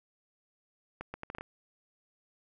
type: accelerating click train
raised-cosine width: 0.5 ms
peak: -24 dBFS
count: 7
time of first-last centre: 1.01-1.41 s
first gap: 130 ms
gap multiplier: 0.72
effects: none